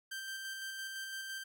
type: tone with tremolo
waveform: sawtooth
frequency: 1568 Hz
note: G6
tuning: in tune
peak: -36 dBFS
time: 0.11-1.44 s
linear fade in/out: 10 ms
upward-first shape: square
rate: 5.9 Hz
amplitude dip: 25%
effects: none